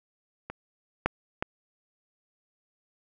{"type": "clicks", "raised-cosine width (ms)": 0.5, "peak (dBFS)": [-21, -8, -13], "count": 3, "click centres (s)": [0.5, 1.06, 1.425], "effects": []}